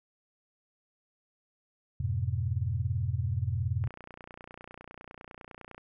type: chord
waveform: sine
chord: F diminished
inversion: none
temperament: just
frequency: 87.31 / 104.77 / 125.72 Hz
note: F2 / Ab2 / Cb3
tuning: 0 / +16 / +31 cents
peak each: -32 dBFS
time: 2-3.88 s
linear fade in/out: 5 ms
type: click train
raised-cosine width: 0.5 ms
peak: -30 dBFS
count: 59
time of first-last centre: 3.84-5.78 s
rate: 29.9 Hz
effects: none